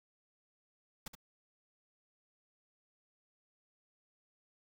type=noise with echo; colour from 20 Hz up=pink; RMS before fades=-42 dBFS; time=1.06-1.08 s; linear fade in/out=5 ms; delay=72 ms; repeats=1; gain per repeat=-8 dB; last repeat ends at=1.152 s; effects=none